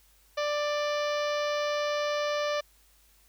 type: harmonic tone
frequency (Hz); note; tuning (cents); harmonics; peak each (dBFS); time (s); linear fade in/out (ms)
590; D5; +8; 1 / 2 / 3 / 4 / 5 / 6 / 7 / 8 / 9 / 10; -28 / -34 / -38 / -40 / -42 / -44 / -45 / -46 / -47 / -48; 0.37-2.61; 10
effects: added 50 Hz sine -63 dBFS peak until 3.28 s + white hiss -63 dBFS RMS until 3.28 s